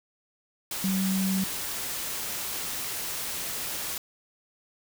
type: tone in noise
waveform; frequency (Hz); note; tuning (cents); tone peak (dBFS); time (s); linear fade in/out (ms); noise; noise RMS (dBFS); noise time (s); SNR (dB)
sine; 190.5; G3; -49; -24; 0.84-1.44; 2; white; -33; 0.71-3.98; +6
effects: none